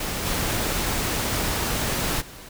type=noise with level steps; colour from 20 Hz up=pink; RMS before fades=-28 / -25 / -42 dBFS; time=0-2.49 s; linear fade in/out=5 ms; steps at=0.25 / 2.2 s; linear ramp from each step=20 ms; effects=none